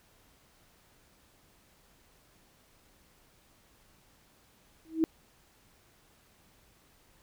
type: tone with exponential growth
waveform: sine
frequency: 321.7 Hz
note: E4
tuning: 42 cents flat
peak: -19 dBFS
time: 4.85-5.04 s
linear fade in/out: 0 ms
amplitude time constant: 40 ms
effects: pink hiss -64 dBFS RMS until 7.22 s